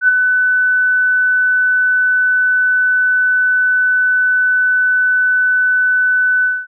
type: tone with ADSR envelope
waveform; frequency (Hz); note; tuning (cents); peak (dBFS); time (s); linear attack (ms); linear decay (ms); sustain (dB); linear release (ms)
sine; 1500; F#6; +23; -5; 0.01-6.67; 72; 18; -5; 230
effects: none